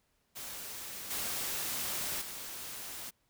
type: noise with level steps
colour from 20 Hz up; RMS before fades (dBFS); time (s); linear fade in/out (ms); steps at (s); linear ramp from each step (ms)
white; -43 / -36 / -43; 0.35-3.11; 20; 1.1 / 2.21; 10
effects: pink hiss -75 dBFS RMS until 3.29 s